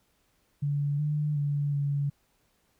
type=tone with pitch steps; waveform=sine; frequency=143.8 / 149.4 / 144.2 / 142.3 Hz; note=D3 / D3 / D3 / C#3; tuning=-36 / +30 / -31 / +46 cents; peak=-25 dBFS; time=0.62-2.1 s; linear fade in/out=10 ms; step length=370 ms; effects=pink hiss -70 dBFS RMS until 2.79 s